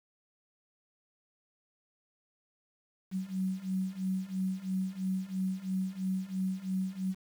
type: beating tone pair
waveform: sine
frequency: 186.5 / 189.5 Hz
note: F#3 / F#3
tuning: +14 / +42 cents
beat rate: 3 Hz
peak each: -35 / -33 dBFS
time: 3.11-7.15 s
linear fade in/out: 50 ms
effects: 9-bit